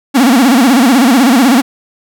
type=tone with vibrato; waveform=45% pulse; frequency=254 Hz; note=B3; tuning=49 cents sharp; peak=-5 dBFS; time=0.14-1.62 s; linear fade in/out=20 ms; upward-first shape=sine; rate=16 Hz; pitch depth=200 cents each way; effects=none